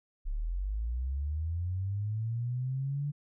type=linear sweep; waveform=sine; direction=up; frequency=32.75 to 146.83 Hz; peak=-30 dBFS; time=0.25-3.12 s; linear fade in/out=20 ms; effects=none